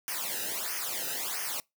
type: noise with flanger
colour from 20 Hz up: white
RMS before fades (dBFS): -34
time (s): 0.08-1.6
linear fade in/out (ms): 0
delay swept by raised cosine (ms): 0.25 to 0.92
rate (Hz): 1.5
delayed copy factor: -0.9
effects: noise-tail reverb RT60 0.2 s tail -25 dB re dry